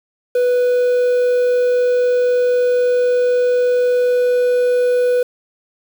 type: tone with quantisation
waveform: triangle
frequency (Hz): 493.9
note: B4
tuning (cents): 0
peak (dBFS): -10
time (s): 0.35-5.23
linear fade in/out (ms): 5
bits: 6
effects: none